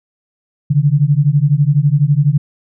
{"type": "beating tone pair", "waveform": "sine", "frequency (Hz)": [139.1, 151.1], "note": ["C#3", "D3"], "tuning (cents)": [6, 50], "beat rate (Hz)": 12, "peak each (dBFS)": -12, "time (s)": [0.7, 2.38], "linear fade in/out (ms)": 10, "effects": []}